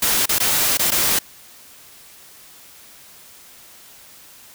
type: noise with dropouts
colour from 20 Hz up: white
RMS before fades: -18 dBFS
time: 0.02-1.19 s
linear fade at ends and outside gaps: 5 ms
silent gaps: 0.258-0.291 / 0.385-0.401 / 0.773-0.793 / 0.907-0.917 s
effects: white hiss -45 dBFS RMS until 4.54 s